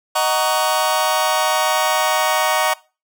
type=chord; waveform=sawtooth; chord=D# minor seventh; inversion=none; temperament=just; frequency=622.3 / 746.7 / 933.4 / 1120.1 Hz; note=D#5 / F#5 / A#5 / C#6; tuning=0 / +16 / +2 / +18 cents; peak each=-17 dBFS; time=0.15-2.74 s; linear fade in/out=10 ms; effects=noise-tail reverb RT60 0.3 s tail -20 dB re dry